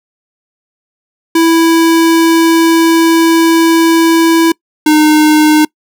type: tone pair in turn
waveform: square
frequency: 329.6 / 305.8 Hz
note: E4 / D#4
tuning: 0 / -30 cents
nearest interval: minor second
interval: 130 cents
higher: first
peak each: -6 / -5 dBFS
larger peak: second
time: 1.35-4.52 / 4.86-5.65 s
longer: first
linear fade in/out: 5 ms
effects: noise-tail reverb RT60 0.1 s tail -25 dB re dry